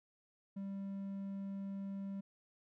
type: tone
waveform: triangle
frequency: 196.4 Hz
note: G3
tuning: 4 cents sharp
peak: -38 dBFS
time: 0.56-2.21 s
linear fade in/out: 10 ms
effects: none